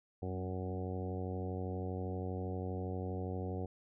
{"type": "harmonic tone with a mistuned harmonic", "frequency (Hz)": 92.5, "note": "F#2", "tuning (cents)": 0, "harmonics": [1, 2, 3, 4, 5, 6, 7, 8, 9], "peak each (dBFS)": [-39, -44, -46, -46, -45, -50, -55, -49, -60], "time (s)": [0.22, 3.66], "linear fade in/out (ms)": 5, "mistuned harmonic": 2, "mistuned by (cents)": 27, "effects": []}